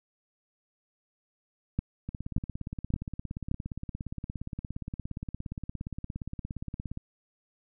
two click trains, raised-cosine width 5 ms, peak -23 / -15 dBFS, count 85 / 4, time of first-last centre 2.09-6.974 / 1.79-3.514 s, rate 17.2 / 1.74 Hz, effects none

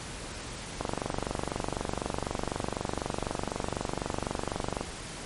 click train, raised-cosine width 1 ms, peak -15 dBFS, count 97, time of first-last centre 0.81-4.81 s, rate 24 Hz, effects pink hiss -40 dBFS RMS until 5.25 s + MP3 48 kbps

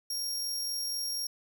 sawtooth tone with amplitude modulation, 5580 Hz, F8, 2 cents flat, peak -28 dBFS, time 0.1-1.27 s, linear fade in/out 5 ms, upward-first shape sine, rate 44.1 Hz, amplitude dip 25%, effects none

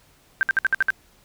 sine tone bursts, 1568 Hz, G6, in tune, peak -15 dBFS, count 7, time 0.41-0.904 s, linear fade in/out 0 ms, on 20 ms, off 59 ms, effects pink hiss -57 dBFS RMS until 1.24 s

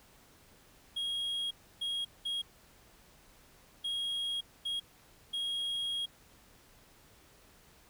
triangle tone bursts at uneven times, 3279 Hz, G#7, 23 cents flat, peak -31 dBFS, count 6, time 0.96-1.51 / 1.81-2.05 / 2.25-2.42 / 3.84-4.41 / 4.65-4.8 / 5.33-6.06 s, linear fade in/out 10 ms, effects pink hiss -61 dBFS RMS until 7.89 s

